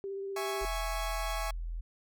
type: tone with vibrato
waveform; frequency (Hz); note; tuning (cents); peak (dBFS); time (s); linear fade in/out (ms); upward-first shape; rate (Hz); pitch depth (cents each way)
sine; 392.6; G4; +3; -35; 0.04-0.65; 0; sine; 16; 16
type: chord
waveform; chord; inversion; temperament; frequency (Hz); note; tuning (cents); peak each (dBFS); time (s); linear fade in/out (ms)
sawtooth; C# minor; first; equal; 659.3 / 830.6 / 1108.7; E5 / G#5 / C#6; 0 / 0 / 0; -35; 0.36-1.51; 5
type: tone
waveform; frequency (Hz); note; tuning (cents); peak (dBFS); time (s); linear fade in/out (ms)
sine; 41.61; E1; +17; -34; 0.61-1.81; 10
effects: none